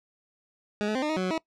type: tone with pitch steps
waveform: 20% pulse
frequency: 208.4 / 213.9 / 260.4 / 302 / 314 / 185.7 / 184.5 / 322.2 Hz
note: G#3 / A3 / C4 / D4 / D#4 / F#3 / F#3 / E4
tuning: +6 / -49 / -8 / +48 / +16 / +7 / -5 / -39 cents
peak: -21 dBFS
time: 0.81-1.378 s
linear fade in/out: 0 ms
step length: 71 ms
effects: noise-tail reverb RT60 0.1 s tail -22 dB re dry + low-pass 5000 Hz 12 dB/octave